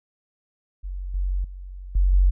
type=tone with level steps; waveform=sine; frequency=46.25 Hz; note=F#1; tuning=in tune; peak=-28 / -21 / -34 / -15 / -13 dBFS; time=0.83-2.31 s; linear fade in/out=20 ms; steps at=1.14 / 1.44 / 1.95 / 2.13 s; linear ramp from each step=5 ms; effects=none